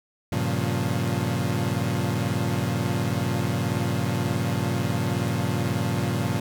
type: chord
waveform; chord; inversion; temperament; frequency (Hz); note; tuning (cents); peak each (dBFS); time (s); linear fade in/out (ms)
30% pulse; G half-diminished seventh; none; equal with one note detuned; 98 / 116.54 / 138.59 / 175.93; G2 / Bb2 / Db3 / F3; 0 / 0 / 0 / +13; -27 / -25 / -26 / -27; 0.32-6.4; 5
effects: none